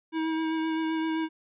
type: tone with vibrato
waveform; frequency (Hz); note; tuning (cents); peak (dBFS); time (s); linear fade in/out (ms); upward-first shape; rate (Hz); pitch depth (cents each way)
square; 320.3; E4; -50; -27; 0.12-1.29; 50; sine; 7.7; 15
effects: resampled to 8000 Hz